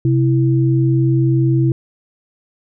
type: tone pair together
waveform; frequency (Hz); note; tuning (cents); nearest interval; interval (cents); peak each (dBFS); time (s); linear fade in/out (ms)
sine; 130.88 / 329.8; C3 / E4; +1 / +1; octave + major third; 1600; -12 / -17; 0.05-1.72; 2
effects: none